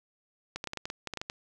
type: clicks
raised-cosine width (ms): 0.2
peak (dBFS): -18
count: 12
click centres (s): 0.56 / 0.641 / 0.673 / 0.734 / 0.773 / 0.855 / 0.901 / 1.073 / 1.137 / 1.173 / 1.215 / 1.299
effects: none